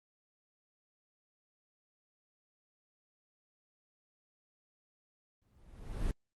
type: noise with exponential growth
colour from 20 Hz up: brown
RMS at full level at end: -31 dBFS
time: 5.42-6.11 s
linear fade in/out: 2 ms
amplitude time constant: 150 ms
effects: Opus 24 kbps